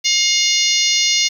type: harmonic tone with a mistuned harmonic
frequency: 712 Hz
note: F5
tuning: 33 cents sharp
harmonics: 3 / 4 / 5 / 6 / 7 / 8 / 9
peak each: -21 / -21 / -21 / -21 / -21 / -21 / -21 dBFS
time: 0.04-1.29 s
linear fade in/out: 20 ms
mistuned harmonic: 9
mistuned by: +16 cents
effects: 7-bit